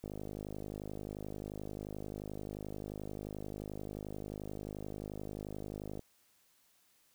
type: click train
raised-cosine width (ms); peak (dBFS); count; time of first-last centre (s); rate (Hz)
2; -29; 307; 0.04-5.993; 51.4
effects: white hiss -70 dBFS RMS until 7.14 s